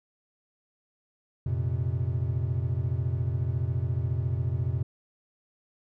triangle chord, F suspended fourth, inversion none, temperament equal with one note detuned, 89.09 / 116.54 / 130.81 Hz, F2 / Bb2 / C3, +35 / 0 / 0 cents, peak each -28 dBFS, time 1.46-4.83 s, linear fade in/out 5 ms, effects none

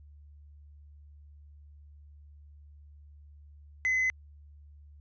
triangle tone with tanh clipping, 2034 Hz, C7, 50 cents flat, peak -25 dBFS, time 3.85-4.1 s, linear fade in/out 0 ms, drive 6 dB, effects added 73 Hz sine -50 dBFS peak until 5 s + resampled to 16000 Hz

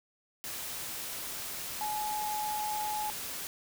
sine tone in noise, 847 Hz, G#5, 34 cents sharp, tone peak -32 dBFS, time 1.81-3.1 s, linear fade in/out 0 ms, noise white, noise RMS -39 dBFS, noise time 0.44-3.47 s, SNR +4 dB, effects none

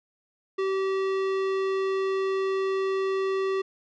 sine tone with tanh clipping, 385 Hz, G4, 31 cents flat, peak -26 dBFS, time 0.58-3.62 s, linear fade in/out 10 ms, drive 17 dB, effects none

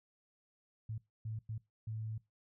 sine tone bursts at uneven times, 110 Hz, A2, in tune, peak -38 dBFS, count 4, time 0.89-0.98 / 1.25-1.39 / 1.49-1.58 / 1.87-2.18 s, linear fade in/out 5 ms, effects noise-tail reverb RT60 0.2 s tail -20 dB re dry

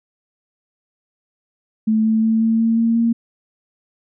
sine tone with pitch steps, 218.8 / 220.8 / 222.9 / 225 / 227 / 229.1 / 231.3 Hz, A3 / A3 / A3 / A3 / A#3 / A#3 / A#3, -9 / +6 / +23 / +39 / -46 / -30 / -13 cents, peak -13 dBFS, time 1.87-3.13 s, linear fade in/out 10 ms, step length 180 ms, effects none

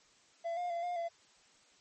triangle tone with pitch steps, 675 / 709 / 683 / 708 / 678 Hz, E5 / F5 / F5 / F5 / E5, +41 / +26 / -39 / +23 / +49 cents, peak -32 dBFS, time 0.44-1.09 s, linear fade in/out 20 ms, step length 130 ms, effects white hiss -65 dBFS RMS until 1.8 s + MP3 32 kbps

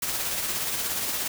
white noise with tremolo, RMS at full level -27 dBFS, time 0.02-1.28 s, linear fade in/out 5 ms, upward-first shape triangle, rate 17 Hz, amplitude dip 40%, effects none

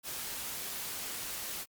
white noise, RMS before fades -39 dBFS, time 0.03-1.66 s, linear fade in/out 50 ms, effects Opus 48 kbps

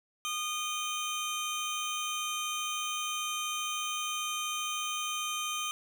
25% pulse tone pair together, 1225 / 3109 Hz, D#6 / G7, -27 / -15 cents, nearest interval octave + major third, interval 1612 cents, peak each -31 / -32 dBFS, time 0.25-5.71 s, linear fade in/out 0 ms, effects none

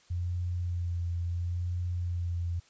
sine tone with vibrato, 87.31 Hz, F2, in tune, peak -29 dBFS, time 0.1-2.6 s, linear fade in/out 10 ms, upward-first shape sine, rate 0.73 Hz, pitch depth 23 cents each way, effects white hiss -62 dBFS RMS until 2.69 s + resampled to 16000 Hz

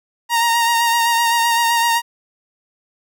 sawtooth tone with vibrato, 932.3 Hz, A#5, in tune, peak -10 dBFS, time 0.29-2.02 s, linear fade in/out 50 ms, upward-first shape sine, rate 7.8 Hz, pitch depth 26 cents each way, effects none

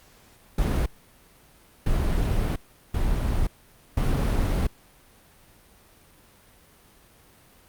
brown noise bursts at uneven times, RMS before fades -23 dBFS, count 4, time 0.58-0.86 / 1.86-2.56 / 2.94-3.47 / 3.97-4.67 s, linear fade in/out 5 ms, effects pink hiss -55 dBFS RMS until 7.68 s + Opus 48 kbps

